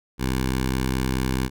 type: tone with notch filter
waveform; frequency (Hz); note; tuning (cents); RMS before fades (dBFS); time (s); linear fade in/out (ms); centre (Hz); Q
10% pulse; 64.7; C2; -19; -24; 0.18-1.5; 50; 610; 1.3
effects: none